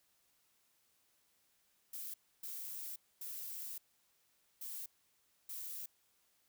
violet noise bursts at uneven times, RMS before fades -45 dBFS, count 5, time 1.93-2.14 / 2.43-2.96 / 3.21-3.78 / 4.61-4.86 / 5.49-5.86 s, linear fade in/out 5 ms, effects white hiss -75 dBFS RMS until 6.48 s

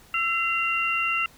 sine tone cluster, 1333 / 2053 / 2762 Hz, E6 / C7 / F7, +19 / -33 / -20 cents, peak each -27 / -32 / -24 dBFS, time 0.14-1.26 s, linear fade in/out 2 ms, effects pink hiss -53 dBFS RMS until 1.37 s

